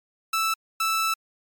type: tone bursts at uneven times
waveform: sawtooth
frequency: 1318.5 Hz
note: E6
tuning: in tune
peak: -18 dBFS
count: 2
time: 0.33-0.54 / 0.8-1.14 s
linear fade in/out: 5 ms
effects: MP3 96 kbps